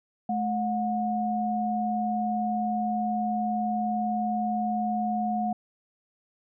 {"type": "tone pair together", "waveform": "sine", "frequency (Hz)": [215.3, 724.2], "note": ["A3", "F#5"], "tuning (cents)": [-37, -37], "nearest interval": "octave + major sixth", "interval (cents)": 2100, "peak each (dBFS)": [-28, -27], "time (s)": [0.29, 5.53], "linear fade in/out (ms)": 5, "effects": []}